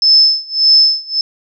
sine tone with tremolo, 5250 Hz, E8, 8 cents flat, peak -4 dBFS, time 0.02-1.21 s, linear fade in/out 2 ms, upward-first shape sine, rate 1.7 Hz, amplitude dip 95%, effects none

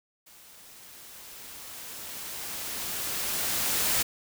white noise with level ramp, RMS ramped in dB -53 to -25 dBFS, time 0.26-4.03 s, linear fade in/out 10 ms, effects none

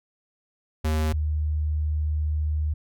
square / sine tone pair in turn, 77.8 / 76.2 Hz, D#2 / D#2, 0 / -36 cents, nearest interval unison, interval 36 cents, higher first, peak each -22 dBFS, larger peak neither, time 0.84-1.13 / 1.13-2.74 s, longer second, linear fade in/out 10 ms, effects none

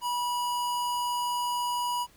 square tone, 973 Hz, B5, 26 cents flat, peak -28 dBFS, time 0.01-2.07 s, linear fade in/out 50 ms, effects pink hiss -59 dBFS RMS until 2.16 s

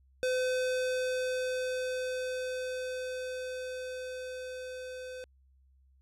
square tone with level ramp, 509 Hz, C5, 48 cents flat, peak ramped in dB -28 to -41 dBFS, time 0.23-5.24 s, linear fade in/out 0 ms, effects added 66 Hz sine -61 dBFS peak until 6.01 s + low-pass 9000 Hz 12 dB/octave

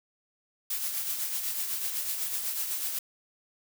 blue noise with tremolo, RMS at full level -30 dBFS, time 0.7-2.99 s, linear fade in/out 5 ms, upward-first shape triangle, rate 8 Hz, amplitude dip 50%, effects none

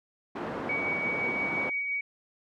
pink band-pass noise, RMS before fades -35 dBFS, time 0.35-1.7 s, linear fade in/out 10 ms, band 220 to 1200 Hz, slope 12 dB/octave
sine tone with tremolo, 2257 Hz, C#7, 31 cents sharp, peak -27 dBFS, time 0.69-2.01 s, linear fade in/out 5 ms, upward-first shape sine, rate 5.8 Hz, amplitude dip 30%
effects none

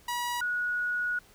sawtooth / sine tone pair in turn, 966 / 1458 Hz, B5 / F#6, -39 / -26 cents, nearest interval perfect fifth, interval 713 cents, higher second, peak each -26 / -27 dBFS, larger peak first, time 0.08-0.41 / 0.41-1.19 s, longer second, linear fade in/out 5 ms, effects pink hiss -58 dBFS RMS until 1.34 s

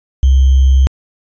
sine tone with sample-and-hold, 66.1 Hz, C2, 18 cents sharp, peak -5 dBFS, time 0.23-0.87 s, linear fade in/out 0 ms, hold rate 3150 Hz, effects resampled to 16000 Hz

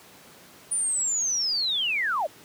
sine linear sweep, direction down, 9490 to 536 Hz, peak -23 dBFS, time 0.71-2.27 s, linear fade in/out 10 ms, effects pink hiss -50 dBFS RMS until 2.44 s + high-pass 150 Hz 12 dB/octave

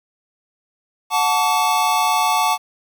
square tone cluster, 731 / 878 / 1141 Hz, F#5 / A5 / C#6, -21 / -4 / +50 cents, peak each -22 / -19 / -21 dBFS, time 1.1-2.58 s, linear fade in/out 50 ms, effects 8-bit

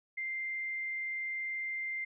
sine tone, 2093 Hz, C7, in tune, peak -34 dBFS, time 0.17-2.05 s, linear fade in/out 10 ms, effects none

